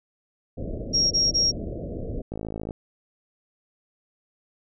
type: low-pass noise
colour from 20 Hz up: pink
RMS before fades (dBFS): -32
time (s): 0.57-2.22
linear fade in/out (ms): 10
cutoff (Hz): 650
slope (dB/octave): 96
type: tone bursts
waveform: sine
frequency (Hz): 5588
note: F8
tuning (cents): 0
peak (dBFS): -18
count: 3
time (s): 0.93-1.518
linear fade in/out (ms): 20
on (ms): 180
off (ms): 24
type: click train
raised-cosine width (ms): 2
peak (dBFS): -19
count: 22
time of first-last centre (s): 2.32-2.708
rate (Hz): 54.1
effects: none